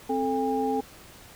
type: tone cluster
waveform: sine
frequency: 262.8 / 438.9 / 806 Hz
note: C4 / A4 / G5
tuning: +8 / -4 / +48 cents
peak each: -28 dBFS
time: 0.09-0.81 s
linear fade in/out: 10 ms
effects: pink hiss -49 dBFS RMS until 1.35 s